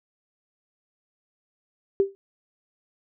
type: tone with exponential decay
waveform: sine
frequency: 392.8 Hz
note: G4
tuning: 4 cents sharp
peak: -13 dBFS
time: 2-2.15 s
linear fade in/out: 0 ms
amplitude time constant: 31 ms
effects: none